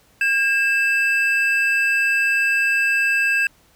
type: tone pair together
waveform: triangle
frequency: 1618 / 2637 Hz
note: G#6 / E7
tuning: -46 / 0 cents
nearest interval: minor sixth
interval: 846 cents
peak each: -17 dBFS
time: 0.21-3.47 s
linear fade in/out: 2 ms
effects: pink hiss -56 dBFS RMS until 3.75 s